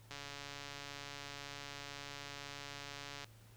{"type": "click train", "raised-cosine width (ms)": 0.2, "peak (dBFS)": -29, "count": 446, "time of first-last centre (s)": [0.11, 3.244], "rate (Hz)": 142, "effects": ["added 111 Hz sine -59 dBFS peak until 3.56 s", "pink hiss -65 dBFS RMS until 3.56 s"]}